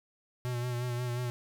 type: tone with vibrato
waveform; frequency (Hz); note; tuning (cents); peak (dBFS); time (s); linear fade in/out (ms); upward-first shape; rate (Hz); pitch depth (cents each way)
square; 122.5; B2; -14; -32; 0.45-1.3; 0; sine; 5.6; 37
effects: none